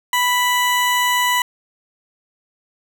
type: tone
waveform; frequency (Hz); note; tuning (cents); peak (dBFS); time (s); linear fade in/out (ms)
20% pulse; 987.8; B5; 0; -10; 0.13-1.42; 2
effects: none